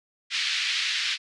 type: band-pass noise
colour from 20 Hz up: white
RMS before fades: -27 dBFS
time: 0.3-1.18 s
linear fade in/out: 50 ms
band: 1800 to 4400 Hz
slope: 24 dB/octave
effects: resampled to 24000 Hz